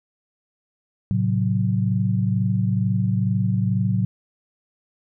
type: chord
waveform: sine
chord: F# diminished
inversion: first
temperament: just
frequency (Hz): 111 / 133.2 / 185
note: A2 / C3 / F#3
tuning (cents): +16 / +31 / 0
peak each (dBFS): -21 / -25 / -22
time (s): 1.11-4.05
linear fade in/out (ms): 0
effects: none